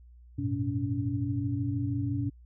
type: tone cluster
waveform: sine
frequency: 96.6 / 109.4 / 122.5 / 283.7 Hz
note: G2 / A2 / B2 / C#4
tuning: -25 / -9 / -14 / +40 cents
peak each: -34 / -35 / -32 / -32 dBFS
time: 0.38-2.3 s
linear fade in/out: 10 ms
effects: added 60 Hz sine -50 dBFS peak until 2.45 s